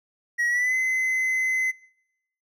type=tone with pitch glide; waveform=triangle; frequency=1907 to 2044 Hz; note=A#6 to C7; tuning=+39 to -41 cents; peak=-19 dBFS; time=0.38-1.72 s; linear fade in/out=20 ms; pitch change=+120 cents; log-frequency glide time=0.48-0.75 s; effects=noise-tail reverb RT60 0.8 s tail -24 dB re dry